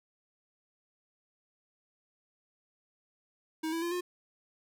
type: tone with pitch steps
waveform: square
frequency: 317.8 / 330.3 / 343.4 / 356.9 Hz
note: D#4 / E4 / F4 / F4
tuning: +37 / +4 / -29 / +38 cents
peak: -32 dBFS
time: 3.63-4.01 s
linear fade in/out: 10 ms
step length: 95 ms
effects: none